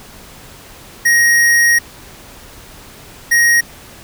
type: tone pair in turn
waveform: square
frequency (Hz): 1879 / 1879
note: A#6 / A#6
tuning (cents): +13 / +13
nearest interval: unison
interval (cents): 0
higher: neither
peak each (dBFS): -9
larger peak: neither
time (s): 1.05-1.79 / 3.31-3.61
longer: first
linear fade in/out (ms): 10
effects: pink hiss -38 dBFS RMS until 4.03 s